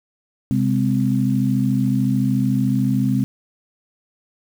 sine tone cluster, 130.6 / 204.4 / 258.1 Hz, C3 / G#3 / C4, -3 / -27 / -23 cents, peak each -20 dBFS, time 0.51-3.24 s, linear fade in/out 0 ms, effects 7-bit

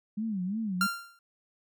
sine tone with vibrato, 201.5 Hz, G3, 48 cents sharp, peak -29 dBFS, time 0.17-0.87 s, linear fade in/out 10 ms, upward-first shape sine, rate 2.9 Hz, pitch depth 200 cents each way
45% pulse tone with exponential decay, 1386 Hz, F6, 14 cents flat, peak -22 dBFS, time 0.81-1.19 s, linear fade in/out 2 ms, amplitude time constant 81 ms
effects none

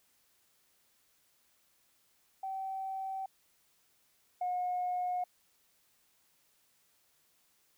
sine tone pair in turn, 769 / 722.2 Hz, G5 / F#5, -33 / -42 cents, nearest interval minor second, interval 109 cents, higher first, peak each -35 / -30 dBFS, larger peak second, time 2.43-3.26 / 4.41-5.24 s, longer neither, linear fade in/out 5 ms, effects tanh soft clip ceiling -27 dBFS + white hiss -71 dBFS RMS until 7.77 s

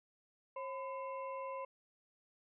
harmonic tone with a mistuned harmonic, 539 Hz, C#5, 49 cents flat, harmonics 1 / 2 / 4 / 5, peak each -43 / -43 / -57 / -59 dBFS, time 0.56-1.65 s, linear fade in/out 5 ms, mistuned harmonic 2, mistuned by -110 cents, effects none

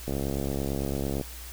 click train, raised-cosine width 2 ms, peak -17 dBFS, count 79, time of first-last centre 0.08-1.212 s, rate 68.9 Hz, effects added 60 Hz sine -41 dBFS peak until 1.52 s + white hiss -44 dBFS RMS until 1.52 s

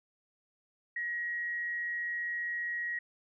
sine tone with amplitude modulation, 1900 Hz, A#6, 33 cents sharp, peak -31 dBFS, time 0.96-2.99 s, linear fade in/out 5 ms, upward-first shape sine, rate 175 Hz, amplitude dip 30%, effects none

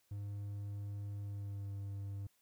triangle tone with pitch glide, 101.5 to 99.53 Hz, G#2 to G2, -39 to +27 cents, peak -38 dBFS, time 0.11-2.27 s, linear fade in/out 5 ms, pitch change -34 cents, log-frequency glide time 1.19-1.73 s, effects white hiss -75 dBFS RMS until 2.41 s

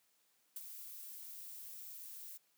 violet noise with ADSR envelope, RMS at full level -42 dBFS, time 0.56-2.38 s, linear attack 6 ms, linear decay 25 ms, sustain -8 dB, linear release 17 ms, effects white hiss -75 dBFS RMS until 2.57 s + high-pass 150 Hz 12 dB/octave

